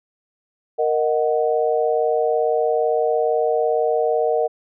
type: chord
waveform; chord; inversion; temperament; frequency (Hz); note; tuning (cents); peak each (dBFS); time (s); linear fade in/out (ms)
sine; D# minor; second; equal; 466.2 / 622.3 / 740; A#4 / D#5 / F#5; 0 / 0 / 0; -19 / -21 / -23; 0.78-4.48; 20
effects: none